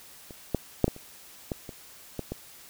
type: clicks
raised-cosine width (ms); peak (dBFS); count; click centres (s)
2; -29 / -11 / -6 / -14 / -30 / -16 / -25 / -18 / -19; 9; 0.308 / 0.547 / 0.843 / 0.88 / 0.964 / 1.518 / 1.692 / 2.193 / 2.32
effects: white hiss -50 dBFS RMS until 2.69 s